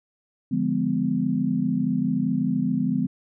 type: chord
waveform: sine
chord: D diminished seventh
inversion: none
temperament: equal with one note detuned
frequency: 146.83 / 174.61 / 207.7 / 252.6 Hz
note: D3 / F3 / Ab3 / Cb4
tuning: 0 / 0 / 0 / +39 cents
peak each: -30 / -27 / -26 / -24 dBFS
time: 0.51-3.07 s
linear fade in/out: 10 ms
effects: none